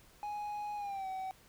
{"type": "tone with pitch glide", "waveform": "triangle", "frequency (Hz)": [832, 758.6], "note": ["G#5", "F#5"], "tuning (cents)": [3, 43], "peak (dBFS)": -35, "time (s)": [0.23, 1.31], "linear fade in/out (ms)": 0, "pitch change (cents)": -160, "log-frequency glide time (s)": [0.76, 1.08], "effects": ["pink hiss -62 dBFS RMS until 1.48 s"]}